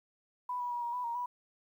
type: tone with pitch steps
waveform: sine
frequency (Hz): 990 / 975 / 962 / 948 / 990 / 937 / 980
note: B5 / B5 / B5 / A#5 / B5 / A#5 / B5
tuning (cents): +4 / -23 / -46 / +29 / +4 / +9 / -14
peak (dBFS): -33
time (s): 0.49-1.26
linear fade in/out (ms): 5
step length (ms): 110
effects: 11-bit